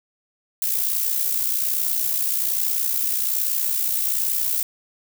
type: noise with amplitude modulation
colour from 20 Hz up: violet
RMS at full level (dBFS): -20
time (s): 0.62-4.63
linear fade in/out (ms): 2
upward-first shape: sine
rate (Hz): 61.2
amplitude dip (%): 55
effects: none